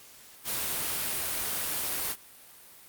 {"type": "noise", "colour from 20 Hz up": "white", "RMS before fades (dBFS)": -31, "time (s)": [0.44, 2.16], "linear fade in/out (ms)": 50, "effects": ["white hiss -52 dBFS RMS until 2.88 s", "Opus 48 kbps"]}